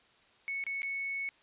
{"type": "tone with dropouts", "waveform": "sine", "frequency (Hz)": 2210, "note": "C#7", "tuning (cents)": -6, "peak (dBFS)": -33, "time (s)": [0.48, 1.29], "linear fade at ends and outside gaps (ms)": 0, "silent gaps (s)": [[0.639, 0.666], [0.819, 0.831]], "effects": ["white hiss -64 dBFS RMS until 1.42 s", "resampled to 8000 Hz"]}